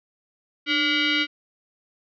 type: tone with frequency modulation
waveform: sine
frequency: 301.3 Hz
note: D4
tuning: 44 cents sharp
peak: -19 dBFS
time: 0.66-1.27 s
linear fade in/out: 50 ms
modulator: 863 Hz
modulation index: 4
effects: none